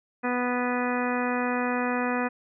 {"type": "harmonic tone", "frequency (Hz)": 246.9, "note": "B3", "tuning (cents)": 0, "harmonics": [1, 2, 3, 4, 5, 6, 7, 8, 10], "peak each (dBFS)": [-28, -31, -33, -34, -35, -36, -36, -37, -38], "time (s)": [0.23, 2.29], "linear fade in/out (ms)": 20, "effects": []}